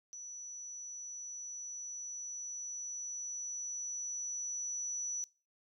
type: tone with level ramp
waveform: sine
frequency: 5920 Hz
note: F#8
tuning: in tune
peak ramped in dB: -44 to -35 dBFS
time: 0.13-5.24 s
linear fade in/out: 0 ms
effects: noise-tail reverb RT60 0.3 s tail -21 dB re dry